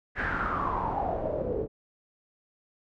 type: noise with low-pass filter sweep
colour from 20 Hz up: pink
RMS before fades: -30 dBFS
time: 0.15-1.68 s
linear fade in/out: 50 ms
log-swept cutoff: 1800 to 420 Hz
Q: 6.8
effects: none

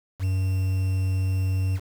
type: tone with quantisation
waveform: triangle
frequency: 94.2 Hz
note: F#2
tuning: 32 cents sharp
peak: -19 dBFS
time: 0.19-1.8 s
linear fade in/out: 50 ms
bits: 7
effects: none

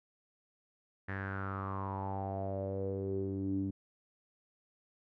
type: tone with low-pass filter sweep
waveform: sawtooth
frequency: 97.2 Hz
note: G2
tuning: 14 cents flat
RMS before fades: -37 dBFS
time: 1.08-3.71 s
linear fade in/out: 10 ms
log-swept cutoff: 1800 to 260 Hz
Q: 7.3
effects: none

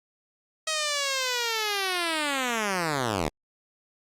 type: linear sweep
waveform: 5% pulse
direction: down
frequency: 638 to 68.7 Hz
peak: -14 dBFS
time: 0.67-3.29 s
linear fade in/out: 5 ms
effects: low-pass 11000 Hz 12 dB/octave + Opus 48 kbps

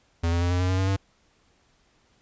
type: tone with pitch steps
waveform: square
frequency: 84 / 85.77 / 87.57 / 89.41 / 91.29 / 93.2 / 95.16 / 97.16 Hz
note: E2 / F2 / F2 / F2 / F#2 / F#2 / F#2 / G2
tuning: +33 / -31 / +5 / +41 / -23 / +13 / +49 / -15 cents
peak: -22 dBFS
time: 0.23-0.966 s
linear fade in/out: 10 ms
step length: 92 ms
effects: pink hiss -64 dBFS RMS until 2.21 s + resampled to 16000 Hz

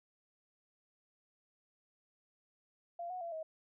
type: tone with pitch steps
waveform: sine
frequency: 689 / 733 / 679 / 636 Hz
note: F5 / F#5 / F5 / D#5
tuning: -24 / -16 / -49 / +38 cents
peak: -39 dBFS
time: 2.99-3.43 s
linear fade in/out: 5 ms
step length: 110 ms
effects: none

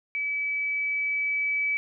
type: tone with level ramp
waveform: sine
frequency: 2293 Hz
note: D7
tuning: 42 cents flat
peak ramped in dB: -26 to -23 dBFS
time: 0.15-1.77 s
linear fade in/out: 0 ms
effects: none

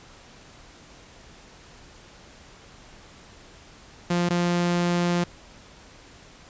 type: tone with dropouts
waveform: sawtooth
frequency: 174.61 Hz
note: F3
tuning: in tune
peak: -17 dBFS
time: 4.1-5.24 s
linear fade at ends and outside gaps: 5 ms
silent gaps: 4.29-4.303 s
effects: pink hiss -49 dBFS RMS until 6.49 s + resampled to 16000 Hz

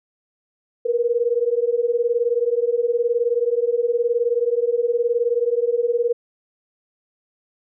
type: beating tone pair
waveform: sine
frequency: 466.2 / 485.2 Hz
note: A#4 / B4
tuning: 0 / -31 cents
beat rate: 19 Hz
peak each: -20 dBFS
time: 0.85-6.13 s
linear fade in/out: 10 ms
effects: none

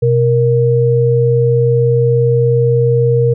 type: tone pair together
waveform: sine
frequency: 125.91 / 468.3 Hz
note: B2 / A#4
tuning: +34 / +8 cents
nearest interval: octave + major seventh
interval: 2274 cents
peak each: -11 dBFS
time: 0.02-3.34 s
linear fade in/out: 10 ms
effects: none

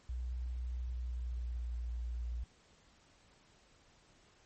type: tone with pitch glide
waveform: sine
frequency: 61.3 to 59.21 Hz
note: B1 to A#1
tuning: -12 to +28 cents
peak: -36 dBFS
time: 0.09-2.44 s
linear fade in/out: 5 ms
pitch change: -60 cents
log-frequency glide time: 0.88-1.79 s
effects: pink hiss -66 dBFS RMS until 4.45 s + MP3 32 kbps

